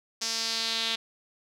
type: tone with band-pass filter sweep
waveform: sawtooth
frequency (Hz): 226.4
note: A3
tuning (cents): +50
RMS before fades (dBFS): -30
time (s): 0.21-0.96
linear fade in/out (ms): 10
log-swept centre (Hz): 5500 to 3600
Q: 3.4
effects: none